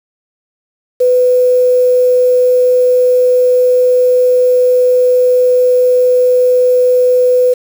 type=tone with quantisation; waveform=sine; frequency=499.9 Hz; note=B4; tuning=21 cents sharp; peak=-6 dBFS; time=1-7.54 s; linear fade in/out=10 ms; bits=5; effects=none